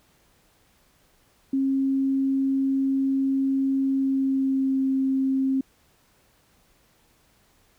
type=tone with pitch glide; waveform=sine; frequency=270 to 266.7 Hz; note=C#4 to C4; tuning=-45 to +33 cents; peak=-20 dBFS; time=1.53-5.61 s; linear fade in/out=5 ms; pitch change=-22 cents; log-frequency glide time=3.82-4.83 s; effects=pink hiss -62 dBFS RMS until 7.78 s